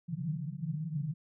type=band-pass noise; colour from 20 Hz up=pink; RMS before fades=-36 dBFS; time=0.08-1.14 s; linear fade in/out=10 ms; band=140 to 170 Hz; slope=96 dB/octave; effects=none